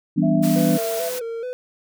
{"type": "chord", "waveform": "sine", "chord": "E minor seventh", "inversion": "none", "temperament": "equal", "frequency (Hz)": [164.81, 196, 246.9, 293.7], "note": ["E3", "G3", "B3", "D4"], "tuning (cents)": [0, 0, 0, 0], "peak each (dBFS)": -21, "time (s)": [0.16, 0.78], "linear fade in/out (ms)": 20}
{"type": "tone with pitch glide", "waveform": "sine", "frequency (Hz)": [659.3, 667.3], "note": ["E5", "E5"], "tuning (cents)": [0, 21], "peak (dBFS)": -24, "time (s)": [0.22, 1.1], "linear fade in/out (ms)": 20, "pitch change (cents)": 21, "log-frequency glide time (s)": [0.33, 0.72]}
{"type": "high-pass noise", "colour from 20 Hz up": "white", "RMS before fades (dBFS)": -31, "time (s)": [0.42, 1.2], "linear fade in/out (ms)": 20, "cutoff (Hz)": 140, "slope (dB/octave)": 96}
{"type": "tone with vibrato", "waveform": "triangle", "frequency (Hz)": 479.6, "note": "A#4", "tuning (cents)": 49, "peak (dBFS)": -24, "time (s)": [0.56, 1.53], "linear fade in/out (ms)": 0, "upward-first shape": "square", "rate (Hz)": 2.3, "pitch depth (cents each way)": 76}
{"effects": []}